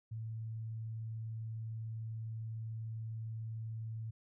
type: tone with vibrato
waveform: sine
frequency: 111.6 Hz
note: A2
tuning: 25 cents sharp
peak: -39 dBFS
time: 0.11-4.11 s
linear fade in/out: 10 ms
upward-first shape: sine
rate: 20 Hz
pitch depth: 43 cents each way
effects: none